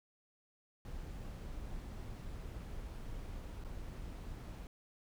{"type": "noise with dropouts", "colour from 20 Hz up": "brown", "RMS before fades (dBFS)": -45, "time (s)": [0.85, 4.67], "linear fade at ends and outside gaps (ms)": 1, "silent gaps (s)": [3.639, 3.647], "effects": []}